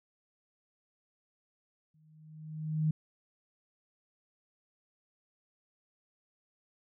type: tone with exponential growth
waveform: sine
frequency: 155.56 Hz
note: D#3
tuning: in tune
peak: -24 dBFS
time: 1.94-2.91 s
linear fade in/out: 5 ms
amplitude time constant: 210 ms
effects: none